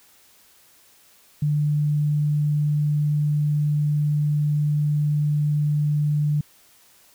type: tone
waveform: sine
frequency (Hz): 148.5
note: D3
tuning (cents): +20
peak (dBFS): -18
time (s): 1.42-6.41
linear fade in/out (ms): 5
effects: white hiss -55 dBFS RMS until 7.14 s